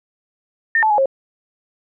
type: tone with pitch steps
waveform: sine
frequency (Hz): 1815 / 871 / 835 / 539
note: A#6 / A5 / G#5 / C#5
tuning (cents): -47 / -18 / +9 / -49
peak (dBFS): -12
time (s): 0.75-1.058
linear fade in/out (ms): 2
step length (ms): 77
effects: none